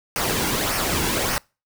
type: noise with flanger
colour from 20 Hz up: pink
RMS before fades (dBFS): -23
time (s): 0.16-1.38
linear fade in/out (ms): 0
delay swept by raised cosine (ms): 0.26 to 1.66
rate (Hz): 1.7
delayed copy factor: -0.5
effects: noise-tail reverb RT60 0.3 s tail -26 dB re dry